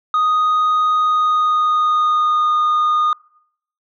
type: tone with pitch glide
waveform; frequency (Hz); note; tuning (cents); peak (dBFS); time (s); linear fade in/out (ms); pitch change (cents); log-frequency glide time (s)
sine; 1244.5 to 1226.7; D#6 to D#6; 0 to -25; -10; 0.14-3.13; 2; -25; 0.96-2.53
effects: noise-tail reverb RT60 0.7 s tail -26 dB re dry + tanh soft clip ceiling -12 dBFS